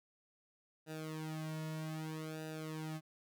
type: tone with flanger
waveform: sawtooth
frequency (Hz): 157.1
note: D#3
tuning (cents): +17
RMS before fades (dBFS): -43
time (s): 0.86-3.01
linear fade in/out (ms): 50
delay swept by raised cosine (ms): 0.92 to 2.52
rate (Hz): 0.63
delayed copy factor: -1
effects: none